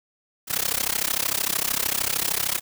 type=noise with amplitude modulation; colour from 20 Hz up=white; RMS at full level=-21 dBFS; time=0.47-2.61 s; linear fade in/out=50 ms; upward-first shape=sine; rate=33.2 Hz; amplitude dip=95%; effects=none